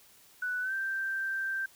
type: tone with pitch glide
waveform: sine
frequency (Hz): 1486 to 1568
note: F#6 to G6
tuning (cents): +7 to 0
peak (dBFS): -30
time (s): 0.42-1.66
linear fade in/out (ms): 5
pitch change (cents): +93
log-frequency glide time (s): 0.61-0.73
effects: white hiss -59 dBFS RMS until 1.75 s